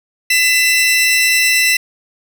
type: tone pair together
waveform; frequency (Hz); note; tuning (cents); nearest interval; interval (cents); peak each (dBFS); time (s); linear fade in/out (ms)
sawtooth; 2007 / 2679; B6 / E7; +27 / +27; perfect fourth; 500; -10; 0.3-1.77; 5
effects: none